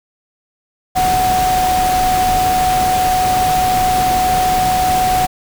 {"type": "tone in noise", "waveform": "sine", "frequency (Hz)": 740, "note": "F#5", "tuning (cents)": 0, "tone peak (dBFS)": -12, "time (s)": [0.95, 5.27], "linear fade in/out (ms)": 20, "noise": "pink", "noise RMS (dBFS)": -21, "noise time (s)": [0.95, 5.27], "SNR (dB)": 6, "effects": []}